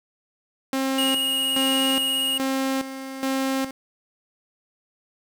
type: tone with tremolo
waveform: sawtooth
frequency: 266.9 Hz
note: C4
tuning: 35 cents sharp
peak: -18 dBFS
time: 0.73-3.71 s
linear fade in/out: 2 ms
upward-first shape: square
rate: 1.2 Hz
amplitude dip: 70%
type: tone with vibrato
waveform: square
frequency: 2870 Hz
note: F7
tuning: 47 cents sharp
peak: -22 dBFS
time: 0.98-2.38 s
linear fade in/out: 5 ms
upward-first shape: triangle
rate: 17 Hz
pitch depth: 21 cents each way
effects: 8-bit